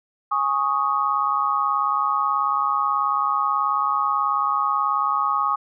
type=chord; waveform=sine; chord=Ab suspended fourth; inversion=none; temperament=just; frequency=830.6 / 1107.5 / 1245.9 Hz; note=Ab5 / Db6 / Eb6; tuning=0 / -2 / +2 cents; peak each=-27 / -22 / -22 dBFS; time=0.31-5.56 s; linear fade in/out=10 ms; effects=none